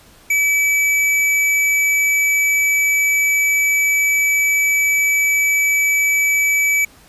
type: tone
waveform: square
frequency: 2297 Hz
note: D7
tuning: 39 cents flat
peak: -14 dBFS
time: 0.3-6.85 s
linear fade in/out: 5 ms
effects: pink hiss -47 dBFS RMS until 7.08 s + resampled to 32000 Hz